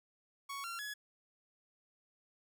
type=tone with pitch steps; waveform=sawtooth; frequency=1113 / 1372 / 1689 Hz; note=C#6 / F6 / G#6; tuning=+7 / -31 / +29 cents; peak=-37 dBFS; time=0.49-0.94 s; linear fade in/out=10 ms; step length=150 ms; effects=none